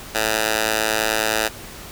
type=tone with high-pass filter; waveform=10% pulse; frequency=109.3 Hz; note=A2; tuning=11 cents flat; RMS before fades=-21 dBFS; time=0.14-1.49 s; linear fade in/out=20 ms; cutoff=730 Hz; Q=0.55; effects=pink hiss -37 dBFS RMS until 1.91 s